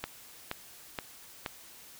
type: click train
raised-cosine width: 0.3 ms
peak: -17 dBFS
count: 4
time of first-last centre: 0.04-1.462 s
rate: 2.11 Hz
effects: white hiss -52 dBFS RMS until 1.99 s